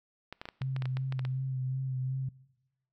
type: clicks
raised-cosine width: 0.3 ms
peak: -24 dBFS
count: 12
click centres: 0.326 / 0.415 / 0.455 / 0.488 / 0.618 / 0.764 / 0.822 / 0.856 / 0.97 / 1.124 / 1.193 / 1.251 s
type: tone with vibrato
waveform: sine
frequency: 130.81 Hz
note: C3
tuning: in tune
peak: -30 dBFS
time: 0.61-2.29 s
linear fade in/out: 5 ms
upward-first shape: sine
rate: 2.7 Hz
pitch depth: 26 cents each way
effects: noise-tail reverb RT60 1.0 s tail -22 dB re dry